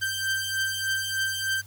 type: beating tone pair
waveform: sawtooth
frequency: 1563 / 1566.3 Hz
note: G6 / G6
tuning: -6 / -2 cents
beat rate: 3.3 Hz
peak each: -27 / -24 dBFS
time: 0.01-1.62 s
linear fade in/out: 20 ms
effects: added 99 Hz sine -46 dBFS peak until 1.66 s + white hiss -54 dBFS RMS until 1.66 s